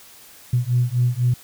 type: beating tone pair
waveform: sine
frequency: 120.9 / 124.9 Hz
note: B2 / B2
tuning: -36 / +20 cents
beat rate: 4 Hz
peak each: -19 dBFS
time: 0.53-1.34 s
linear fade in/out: 5 ms
effects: tanh soft clip ceiling -9 dBFS + white hiss -46 dBFS RMS until 1.43 s